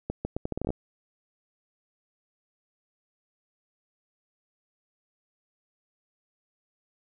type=accelerating click train; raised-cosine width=2 ms; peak=-16 dBFS; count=11; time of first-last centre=0.1-0.704 s; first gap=150 ms; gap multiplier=0.77; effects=none